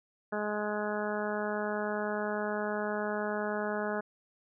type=harmonic tone; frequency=209.7 Hz; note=G#3; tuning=17 cents sharp; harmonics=1 / 2 / 3 / 4 / 5 / 6 / 7 / 8; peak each=-37 / -36 / -36 / -40 / -43 / -43 / -40 / -43 dBFS; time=0.32-4.01 s; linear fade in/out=10 ms; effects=none